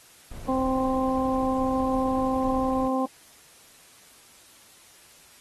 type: noise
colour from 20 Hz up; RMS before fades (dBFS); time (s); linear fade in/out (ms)
brown; -38; 0.31-2.88; 5
type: harmonic tone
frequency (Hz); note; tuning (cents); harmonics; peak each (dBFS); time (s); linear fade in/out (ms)
261.6; C4; 0; 1 / 2 / 3 / 4; -25 / -28 / -30 / -31; 0.48-3.06; 10
effects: white hiss -53 dBFS RMS until 5.4 s + AAC 32 kbps